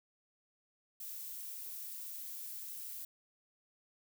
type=noise; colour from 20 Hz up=violet; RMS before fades=-45 dBFS; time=1-3.05 s; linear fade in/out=5 ms; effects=none